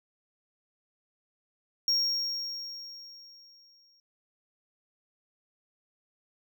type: tone with exponential decay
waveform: triangle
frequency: 5570 Hz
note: F8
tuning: 5 cents flat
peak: -21 dBFS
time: 1.88-4 s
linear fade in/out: 1 ms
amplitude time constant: 460 ms
effects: none